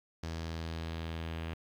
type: tone with low-pass filter sweep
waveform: sawtooth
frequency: 81.8 Hz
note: E2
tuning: 13 cents flat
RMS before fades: -39 dBFS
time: 0.23-1.54 s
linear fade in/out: 5 ms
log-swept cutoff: 5500 to 2900 Hz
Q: 2
effects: 10-bit